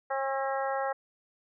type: harmonic tone with a mistuned harmonic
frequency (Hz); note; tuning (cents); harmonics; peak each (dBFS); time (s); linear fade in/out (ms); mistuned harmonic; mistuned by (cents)
270.5; C#4; -42; 2 / 3 / 4 / 5 / 6 / 7; -32 / -32 / -38 / -38 / -41 / -42; 0.1-0.93; 10; 5; -22
effects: none